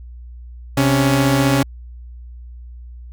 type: tone pair together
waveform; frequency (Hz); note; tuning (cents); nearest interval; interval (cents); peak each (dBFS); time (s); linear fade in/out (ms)
sawtooth; 132.3 / 279.6; C3 / C#4; +20 / +15; octave + minor second; 1295; -12; 0.77-1.63; 5
effects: added 60 Hz sine -33 dBFS peak until 3.12 s